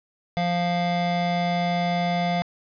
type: tone pair together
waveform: square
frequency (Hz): 174.61 / 698.4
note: F3 / F5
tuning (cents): 0 / 0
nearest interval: 2 octaves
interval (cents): 2400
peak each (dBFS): -25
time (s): 0.37-2.42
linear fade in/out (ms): 0
effects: resampled to 11025 Hz + 9-bit